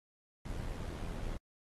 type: noise with amplitude modulation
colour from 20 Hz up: brown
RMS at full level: -37 dBFS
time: 0.45-1.37 s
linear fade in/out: 5 ms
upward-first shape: sine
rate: 82.1 Hz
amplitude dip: 55%
effects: AAC 32 kbps